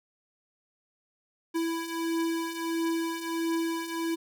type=beating tone pair; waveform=square; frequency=329.6 / 331.1 Hz; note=E4 / E4; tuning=0 / +8 cents; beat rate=1.5 Hz; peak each=-35 / -30 dBFS; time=1.54-4.16 s; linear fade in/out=20 ms; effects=none